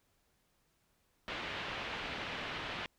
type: low-pass noise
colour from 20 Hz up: white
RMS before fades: -41 dBFS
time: 1.28-2.86 s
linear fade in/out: 0 ms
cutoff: 3200 Hz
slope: 24 dB/octave
effects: pink hiss -75 dBFS RMS until 2.98 s